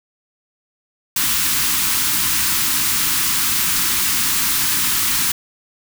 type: band-stop noise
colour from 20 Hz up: white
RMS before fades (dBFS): -18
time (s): 1.16-5.32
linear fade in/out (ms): 5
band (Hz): 350 to 920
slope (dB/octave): 48
effects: none